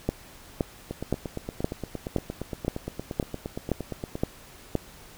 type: two click trains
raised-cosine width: 2 ms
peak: -10 / -18 dBFS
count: 10 / 29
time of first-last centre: 0.09-4.753 / 0.91-4.154 s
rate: 1.93 / 8.63 Hz
effects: pink hiss -49 dBFS RMS until 5.17 s